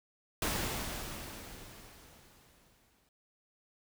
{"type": "noise with exponential decay", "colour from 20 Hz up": "pink", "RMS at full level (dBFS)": -32, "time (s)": [0.42, 3.09], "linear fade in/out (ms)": 2, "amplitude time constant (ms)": 580, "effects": []}